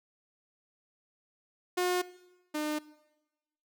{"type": "tone pair in turn", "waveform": "sawtooth", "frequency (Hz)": [360, 302.7], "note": ["F#4", "D#4"], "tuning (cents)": [-47, -48], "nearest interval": "minor third", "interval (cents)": 301, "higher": "first", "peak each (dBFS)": [-23, -27], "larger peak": "first", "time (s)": [[1.77, 2.02], [2.54, 2.79]], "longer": "neither", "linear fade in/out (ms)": 10, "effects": ["noise-tail reverb RT60 1.0 s tail -19 dB re dry"]}